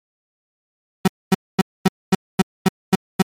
35% pulse tone bursts, 188.9 Hz, F#3, 36 cents sharp, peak -8 dBFS, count 9, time 1.05-3.222 s, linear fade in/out 5 ms, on 28 ms, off 240 ms, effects MP3 64 kbps

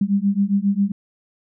sine beating tone pair, 196 / 203.4 Hz, G3 / G#3, 0 / -36 cents, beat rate 7.4 Hz, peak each -19 dBFS, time 0.01-0.92 s, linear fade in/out 5 ms, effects none

